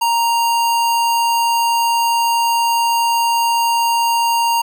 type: tone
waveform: square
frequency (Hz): 932.3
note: A#5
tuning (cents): 0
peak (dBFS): -14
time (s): 0.01-4.62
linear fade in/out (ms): 10
effects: none